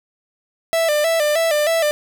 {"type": "tone with vibrato", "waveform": "45% pulse", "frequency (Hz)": 627, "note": "D#5", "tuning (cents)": 13, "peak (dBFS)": -15, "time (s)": [0.73, 1.91], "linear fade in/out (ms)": 0, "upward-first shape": "square", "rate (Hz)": 3.2, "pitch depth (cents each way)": 87, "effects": []}